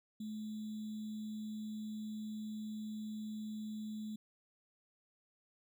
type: tone with sample-and-hold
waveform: sine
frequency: 214.9 Hz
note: A3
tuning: 41 cents flat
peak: -40 dBFS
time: 0.2-4.16 s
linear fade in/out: 5 ms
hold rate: 3675 Hz
effects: none